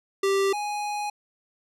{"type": "tone pair in turn", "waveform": "square", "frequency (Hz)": [392, 830.6], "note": ["G4", "G#5"], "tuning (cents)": [0, 0], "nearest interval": "octave + minor second", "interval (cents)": 1300, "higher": "second", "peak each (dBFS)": [-21, -28], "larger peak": "first", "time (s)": [[0.23, 0.53], [0.53, 1.1]], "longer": "second", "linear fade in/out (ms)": 5, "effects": ["low-pass 10000 Hz 12 dB/octave"]}